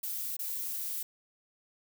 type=noise with dropouts; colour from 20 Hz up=violet; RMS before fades=-36 dBFS; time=0.03-1.03 s; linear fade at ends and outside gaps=5 ms; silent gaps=0.368-0.391 s; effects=none